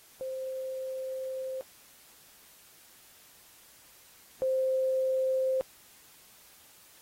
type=tone pair in turn; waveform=sine; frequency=523 / 523 Hz; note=C5 / C5; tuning=-1 / -1 cents; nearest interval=unison; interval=0 cents; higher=neither; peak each=-33 / -25 dBFS; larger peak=second; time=0.21-1.61 / 4.42-5.61 s; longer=first; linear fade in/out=0 ms; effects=white hiss -57 dBFS RMS until 7.01 s + AAC 48 kbps